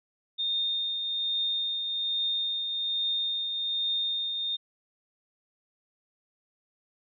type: tone with tremolo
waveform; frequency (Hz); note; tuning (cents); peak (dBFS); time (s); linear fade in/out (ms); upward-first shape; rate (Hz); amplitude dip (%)
sine; 3653; A#7; -36; -25; 0.38-4.57; 20; triangle; 1.2; 40
effects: none